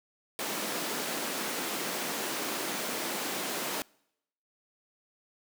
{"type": "high-pass noise", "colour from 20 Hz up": "pink", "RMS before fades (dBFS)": -34, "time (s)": [0.39, 3.82], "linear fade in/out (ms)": 0, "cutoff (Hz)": 220, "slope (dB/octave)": 24, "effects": ["noise-tail reverb RT60 0.8 s tail -26 dB re dry"]}